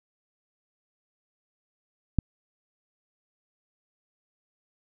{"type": "click", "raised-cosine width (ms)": 5, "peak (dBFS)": -9, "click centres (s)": 2.187, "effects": []}